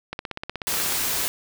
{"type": "click train", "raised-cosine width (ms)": 0.3, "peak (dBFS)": -14, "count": 14, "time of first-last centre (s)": [0.13, 0.923], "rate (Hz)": 16.4}
{"type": "noise", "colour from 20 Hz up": "white", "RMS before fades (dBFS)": -25, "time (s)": [0.67, 1.28], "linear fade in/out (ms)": 0}
{"effects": []}